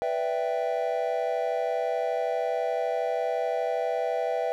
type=chord; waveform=triangle; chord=E minor seventh; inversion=second; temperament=equal; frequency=493.9 / 587.3 / 659.3 / 784 Hz; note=B4 / D5 / E5 / G5; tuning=0 / 0 / 0 / 0 cents; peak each=-28 / -32 / -27 / -30 dBFS; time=0.02-4.52 s; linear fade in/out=0 ms; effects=none